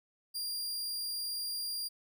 sawtooth tone, 4787 Hz, D8, 32 cents sharp, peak -32 dBFS, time 0.34-1.89 s, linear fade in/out 20 ms, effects none

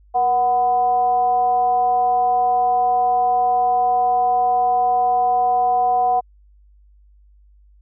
sine tone with frequency modulation, 740 Hz, F#5, in tune, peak -14 dBFS, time 0.14-6.21 s, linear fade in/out 20 ms, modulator 262 Hz, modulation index 0.42, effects added 50 Hz sine -48 dBFS peak until 7.81 s

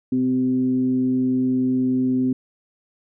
sine tone with frequency modulation, 256.6 Hz, C4, 34 cents flat, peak -17 dBFS, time 0.12-2.33 s, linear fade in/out 5 ms, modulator 130 Hz, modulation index 0.38, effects none

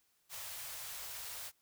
white band-stop noise, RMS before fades -45 dBFS, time 0.29-1.52 s, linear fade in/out 50 ms, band 130 to 520 Hz, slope 24 dB/octave, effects white hiss -75 dBFS RMS until 1.61 s

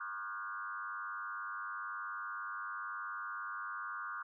sine tone with frequency modulation, 1308 Hz, E6, 14 cents flat, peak -39 dBFS, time 0-4.23 s, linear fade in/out 10 ms, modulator 101 Hz, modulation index 2.3, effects none

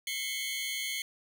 sawtooth tone cluster, 2044 / 2181 / 3130 / 3405 Hz, C7 / C#7 / G7 / G#7, -41 / -29 / -3 / +42 cents, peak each -39 / -32 / -35 / -39 dBFS, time 0.07-1.02 s, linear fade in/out 2 ms, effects none

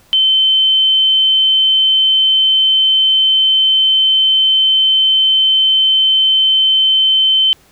sine tone, 3080 Hz, G7, 31 cents flat, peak -8 dBFS, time 0.13-7.53 s, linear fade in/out 0 ms, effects pink hiss -49 dBFS RMS until 7.71 s

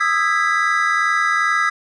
triangle chord, E major seventh, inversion third, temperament just, 1236.1 / 1318.5 / 1648.1 / 1977.8 Hz, D#6 / E6 / G#6 / B6, -12 / 0 / -14 / +2 cents, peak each -19 dBFS, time 0-1.7 s, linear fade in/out 10 ms, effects resampled to 22050 Hz

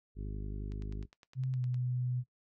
harmonic tone, 51 Hz, G#1, 31 cents flat, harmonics 1 / 2 / 3 / 4 / 5 / 6 / 7 / 8, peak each -38 / -44 / -48 / -50 / -52 / -54 / -55 / -56 dBFS, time 0.15-1.07 s, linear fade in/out 50 ms
click train, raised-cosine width 0.2 ms, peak -38 dBFS, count 11, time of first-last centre 0.72-1.744 s, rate 9.77 Hz
sine tone with pitch glide, 130 to 124.85 Hz, C3 to B2, -11 to +19 cents, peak -31 dBFS, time 1.35-2.24 s, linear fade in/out 50 ms, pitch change -70 cents, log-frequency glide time 1.52-1.62 s
effects noise-tail reverb RT60 0.1 s tail -17 dB re dry

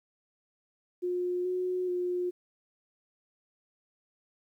sine tone with pitch steps, 358.1 / 365 / 357.8 Hz, F4 / F#4 / F4, +43 / -24 / +42 cents, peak -28 dBFS, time 1.02-2.31 s, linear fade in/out 20 ms, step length 430 ms, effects 11-bit

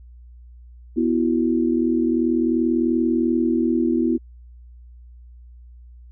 sine chord, B suspended fourth, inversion none, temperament equal, 246.9 / 329.6 / 370 Hz, B3 / E4 / F#4, 0 / 0 / 0 cents, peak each -20 / -20 / -26 dBFS, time 0.96-4.18 s, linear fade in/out 20 ms, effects added 60 Hz sine -41 dBFS peak until 6.11 s

